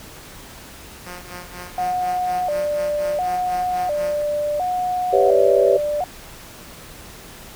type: tone with tremolo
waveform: 5% pulse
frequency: 178.3 Hz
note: F3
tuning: 36 cents sharp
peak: -21 dBFS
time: 1.06-4.22 s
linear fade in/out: 2 ms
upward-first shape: sine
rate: 4.1 Hz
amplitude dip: 80%
type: tone with vibrato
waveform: sine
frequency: 656 Hz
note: E5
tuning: 9 cents flat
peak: -19 dBFS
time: 1.78-6.04 s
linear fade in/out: 2 ms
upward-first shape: square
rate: 0.71 Hz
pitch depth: 180 cents each way
type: chord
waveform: sine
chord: C# half-diminished seventh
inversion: second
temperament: equal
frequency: 392 / 493.9 / 554.4 / 659.3 Hz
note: G4 / B4 / C#5 / E5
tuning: 0 / 0 / 0 / 0 cents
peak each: -18 / -18 / -17 / -22 dBFS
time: 5.12-5.78 s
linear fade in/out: 20 ms
effects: pink hiss -40 dBFS RMS until 7.55 s